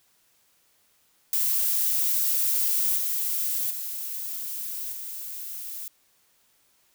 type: noise with level steps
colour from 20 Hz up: violet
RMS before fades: -24 / -27 / -33 / -36 dBFS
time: 1.33-5.88 s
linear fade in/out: 2 ms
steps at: 2.97 / 3.7 / 4.92 s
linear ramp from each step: 10 ms
effects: white hiss -65 dBFS RMS until 6.94 s